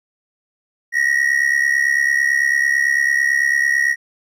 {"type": "ring-modulated tone", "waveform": "triangle", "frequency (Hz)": 1893, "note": "A#6", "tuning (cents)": 26, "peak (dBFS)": -9, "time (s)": [0.92, 3.96], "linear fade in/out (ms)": 50, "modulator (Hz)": 34.5, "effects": []}